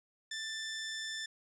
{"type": "tone", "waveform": "15% pulse", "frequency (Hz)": 1769, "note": "A6", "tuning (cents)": 9, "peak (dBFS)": -31, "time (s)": [0.31, 1.26], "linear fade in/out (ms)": 5, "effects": ["low-pass 8000 Hz 12 dB/octave"]}